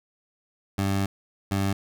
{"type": "tone bursts at uneven times", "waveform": "20% pulse", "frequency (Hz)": 98, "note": "G2", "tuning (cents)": 0, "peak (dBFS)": -18, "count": 2, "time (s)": [[0.78, 1.06], [1.51, 1.73]], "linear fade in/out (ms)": 5, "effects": []}